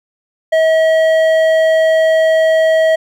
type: tone with hard clipping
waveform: triangle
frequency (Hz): 641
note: E5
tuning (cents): -49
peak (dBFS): -10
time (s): 0.52-2.96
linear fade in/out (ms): 10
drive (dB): 12
effects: none